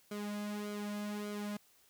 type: tone with flanger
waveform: sawtooth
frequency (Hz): 207.3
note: G#3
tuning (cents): -3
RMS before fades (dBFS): -40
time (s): 0.11-1.57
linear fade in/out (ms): 5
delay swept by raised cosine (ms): 1.1 to 2.7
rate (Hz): 1.7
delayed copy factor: -0.7
effects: white hiss -67 dBFS RMS until 1.89 s